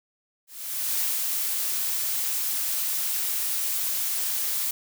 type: noise with ADSR envelope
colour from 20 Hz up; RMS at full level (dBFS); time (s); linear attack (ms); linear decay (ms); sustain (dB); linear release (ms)
blue; -25; 0.47-4.71; 530; 160; -2; 4
effects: none